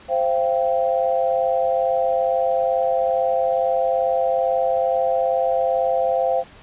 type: chord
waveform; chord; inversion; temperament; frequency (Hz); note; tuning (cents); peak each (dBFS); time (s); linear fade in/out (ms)
sine; C suspended fourth; none; equal with one note detuned; 523.3 / 681.7 / 784; C5 / F5 / G5; 0 / -42 / 0; -20 / -21 / -24; 0.08-6.44; 50
effects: pink hiss -46 dBFS RMS until 6.62 s + resampled to 8000 Hz